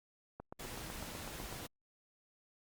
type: click train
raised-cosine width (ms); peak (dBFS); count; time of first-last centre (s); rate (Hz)
1; -31; 11; 0.4-1.652; 7.99
type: noise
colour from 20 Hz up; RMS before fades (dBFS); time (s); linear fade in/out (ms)
pink; -46; 0.59-1.67; 10
effects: Opus 48 kbps